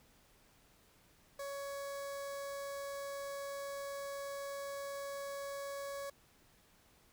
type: tone with notch filter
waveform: sawtooth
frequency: 559 Hz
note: C#5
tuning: 14 cents sharp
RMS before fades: -43 dBFS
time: 1.39-6.1 s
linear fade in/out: 5 ms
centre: 2800 Hz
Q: 1.4
effects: pink hiss -67 dBFS RMS until 7.12 s